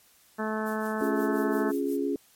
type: harmonic tone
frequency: 217.1 Hz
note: A3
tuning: 23 cents flat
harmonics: 1 / 2 / 3 / 4 / 5 / 6 / 7 / 8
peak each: -31 / -34 / -36 / -37 / -38 / -39 / -39 / -40 dBFS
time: 0.38-1.72 s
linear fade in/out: 20 ms
type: noise with tremolo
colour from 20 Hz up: violet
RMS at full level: -44 dBFS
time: 0.65-1.98 s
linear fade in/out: 20 ms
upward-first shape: sine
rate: 5.7 Hz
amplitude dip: 85%
type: chord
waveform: sine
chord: Db major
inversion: none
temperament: equal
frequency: 277.2 / 349.2 / 415.3 Hz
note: Db4 / F4 / Ab4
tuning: 0 / 0 / 0 cents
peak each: -28 / -32 / -30 dBFS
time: 1.01-2.16 s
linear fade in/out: 2 ms
effects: white hiss -60 dBFS RMS until 2.35 s + MP3 64 kbps

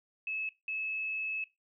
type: tone bursts at uneven times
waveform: sine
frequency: 2595 Hz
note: E7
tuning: 28 cents flat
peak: -33 dBFS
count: 2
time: 0.27-0.49 / 0.68-1.44 s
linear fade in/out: 2 ms
effects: noise-tail reverb RT60 0.2 s tail -17 dB re dry

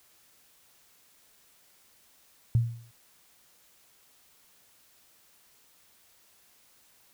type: tone with exponential decay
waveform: sine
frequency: 116.54 Hz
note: A#2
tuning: in tune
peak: -17 dBFS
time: 2.55-2.91 s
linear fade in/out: 0 ms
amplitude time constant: 78 ms
effects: white hiss -62 dBFS RMS until 7.13 s

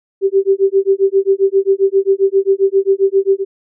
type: tone with tremolo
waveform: sine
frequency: 390 Hz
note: G4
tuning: 9 cents flat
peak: -6 dBFS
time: 0.21-3.45 s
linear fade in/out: 50 ms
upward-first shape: sine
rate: 7.5 Hz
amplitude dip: 100%
effects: none

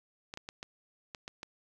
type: clicks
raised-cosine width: 0.2 ms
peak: -24 dBFS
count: 7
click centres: 0.339 / 0.374 / 0.489 / 0.629 / 1.148 / 1.279 / 1.431 s
effects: none

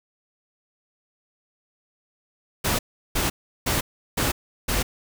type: noise bursts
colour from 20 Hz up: pink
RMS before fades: -23 dBFS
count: 5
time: 2.64-4.83 s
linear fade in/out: 10 ms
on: 150 ms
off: 360 ms
effects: none

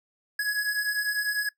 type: beating tone pair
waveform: square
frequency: 1670 / 1680 Hz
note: G#6 / G#6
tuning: +9 / +19 cents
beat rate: 10 Hz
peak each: -32 / -27 dBFS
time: 0.39-1.49 s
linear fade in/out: 5 ms
effects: noise-tail reverb RT60 0.1 s tail -20 dB re dry

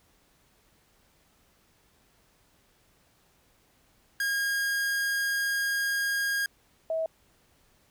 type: tone pair in turn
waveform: 45% pulse / sine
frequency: 1627 / 645.7 Hz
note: G#6 / E5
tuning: -36 / -36 cents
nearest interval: octave + major third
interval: 1600 cents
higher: first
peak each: -26 dBFS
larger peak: neither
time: 4.2-6.46 / 6.9-7.06 s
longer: first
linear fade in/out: 2 ms
effects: pink hiss -65 dBFS RMS until 7.9 s

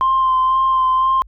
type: tone with vibrato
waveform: sine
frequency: 1046.5 Hz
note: C6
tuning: in tune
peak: -11 dBFS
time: 0.01-1.22 s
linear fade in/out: 0 ms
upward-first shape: sine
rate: 2 Hz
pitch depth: 18 cents each way
effects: tanh soft clip ceiling -9 dBFS + added 50 Hz sine -40 dBFS peak until 1.27 s

